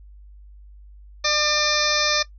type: harmonic tone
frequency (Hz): 599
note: D5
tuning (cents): +34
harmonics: 1 / 2 / 3 / 4 / 6 / 7 / 8 / 9 / 10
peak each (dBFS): -27 / -27 / -27 / -27 / -27 / -27 / -27 / -27 / -27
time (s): 1.24-2.23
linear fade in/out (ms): 10
effects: noise-tail reverb RT60 0.1 s tail -17 dB re dry + added 50 Hz sine -42 dBFS peak until 2.38 s